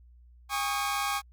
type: chord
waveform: sawtooth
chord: Ab suspended fourth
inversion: none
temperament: equal with one note detuned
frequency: 809.8 / 1108.7 / 1244.5 Hz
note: Ab5 / Db6 / Eb6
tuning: -44 / 0 / 0 cents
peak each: -28 / -28 / -31 dBFS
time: 0.49-1.22 s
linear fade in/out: 50 ms
effects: added 60 Hz sine -52 dBFS peak until 1.32 s + Opus 48 kbps